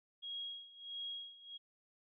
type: tone with tremolo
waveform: sine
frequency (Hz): 3290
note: G#7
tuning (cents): -17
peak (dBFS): -40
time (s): 0.22-1.58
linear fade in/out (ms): 20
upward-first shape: sine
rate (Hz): 1.5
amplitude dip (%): 85
effects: none